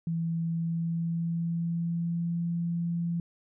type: tone with pitch glide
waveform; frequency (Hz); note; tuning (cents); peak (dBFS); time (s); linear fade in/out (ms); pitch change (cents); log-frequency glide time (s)
sine; 165.8 to 170.17; E3 to F3; +10 to -45; -27; 0.07-3.2; 2; +45; 0.46-2.41
effects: none